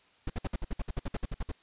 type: noise bursts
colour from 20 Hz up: brown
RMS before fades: -31 dBFS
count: 15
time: 0.27-1.517 s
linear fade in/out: 5 ms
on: 29 ms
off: 58 ms
effects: white hiss -63 dBFS RMS until 1.62 s + resampled to 8000 Hz